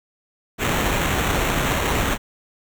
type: noise with sample-and-hold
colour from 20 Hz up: pink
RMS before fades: -21 dBFS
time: 0.58-2.18 s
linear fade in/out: 50 ms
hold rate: 4900 Hz
effects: none